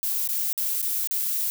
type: noise with dropouts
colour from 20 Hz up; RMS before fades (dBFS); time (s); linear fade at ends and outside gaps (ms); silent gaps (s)
violet; -26; 0.03-1.5; 0; 0.275-0.289 / 0.529-0.577 / 0.817-0.827 / 1.073-1.11
effects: none